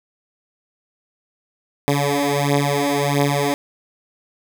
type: beating tone pair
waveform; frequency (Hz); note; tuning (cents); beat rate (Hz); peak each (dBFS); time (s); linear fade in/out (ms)
10% pulse; 141.7 / 143.2; C#3 / D3; +38 / -43; 1.5; -12 / -11; 1.88-3.54; 0
effects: none

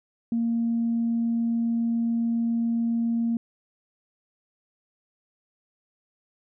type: tone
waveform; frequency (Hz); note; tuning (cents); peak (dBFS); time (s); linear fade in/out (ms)
sine; 231.8; A#3; -10; -21; 0.32-3.37; 2
effects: tanh soft clip ceiling -17 dBFS

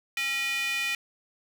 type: tone with high-pass filter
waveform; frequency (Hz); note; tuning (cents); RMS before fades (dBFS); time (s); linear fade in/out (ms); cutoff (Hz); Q
square; 272; C#4; -33; -29; 0.17-0.95; 2; 2300; 5.1
effects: none

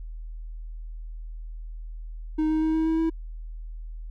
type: tone with pitch steps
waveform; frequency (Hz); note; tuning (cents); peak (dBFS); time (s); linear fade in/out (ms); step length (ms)
triangle; 311.1 / 313.8 / 316.5 / 319.3 / 322.1 / 324.9; D#4 / D#4 / D#4 / D#4 / E4 / E4; 0 / +15 / +30 / +45 / -40 / -25; -19; 2.38-3.1; 10; 120
effects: added 40 Hz sine -34 dBFS peak until 4.1 s

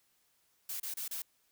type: noise bursts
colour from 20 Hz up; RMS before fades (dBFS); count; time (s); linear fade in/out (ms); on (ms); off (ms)
blue; -39; 4; 0.69-1.22; 5; 110; 30
effects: white hiss -73 dBFS RMS until 1.51 s

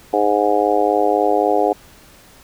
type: harmonic tone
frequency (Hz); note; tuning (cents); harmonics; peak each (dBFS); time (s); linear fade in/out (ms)
103.83; G#2; 0; 3 / 4 / 5 / 6 / 7 / 8; -22 / -19 / -20 / -23 / -18 / -23; 0.13-1.73; 5
effects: pink hiss -46 dBFS RMS until 2.43 s

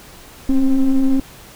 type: ring-modulated tone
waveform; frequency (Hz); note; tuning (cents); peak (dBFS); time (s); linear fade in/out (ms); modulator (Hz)
triangle; 130.81; C3; 0; -5; 0.49-1.2; 5; 137
effects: tanh soft clip ceiling -2 dBFS + pink hiss -41 dBFS RMS until 1.55 s

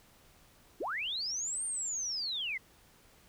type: linear two-way sweep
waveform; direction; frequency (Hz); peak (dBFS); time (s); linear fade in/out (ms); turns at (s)
sine; up then down; 240.8 to 8940 to 1960; -33; 0.8-2.58; 10; 1.65
effects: pink hiss -62 dBFS RMS until 3.28 s

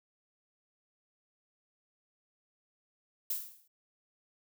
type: noise with exponential decay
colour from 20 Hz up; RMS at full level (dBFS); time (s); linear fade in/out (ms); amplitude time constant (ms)
violet; -31; 3.3-3.68; 5; 81
effects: none

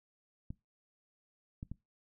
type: clicks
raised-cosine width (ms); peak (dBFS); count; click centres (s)
5; -29; 3; 0.505 / 1.629 / 1.716
effects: noise-tail reverb RT60 0.2 s tail -21 dB re dry

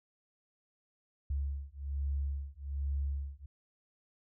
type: beating tone pair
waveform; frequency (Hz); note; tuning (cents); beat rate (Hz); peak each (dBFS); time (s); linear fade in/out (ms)
sine; 69.3 / 70.5; C#2 / C#2; 0 / +30; 1.2; -36 / -36; 1.3-3.46; 5
effects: none

